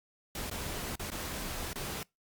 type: noise with dropouts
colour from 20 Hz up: pink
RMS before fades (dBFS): -38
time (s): 0.35-2.03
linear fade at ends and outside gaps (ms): 2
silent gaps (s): 0.499-0.512 / 0.956-0.996 / 1.103-1.117 / 1.731-1.757
effects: noise-tail reverb RT60 0.2 s tail -24 dB re dry + Opus 48 kbps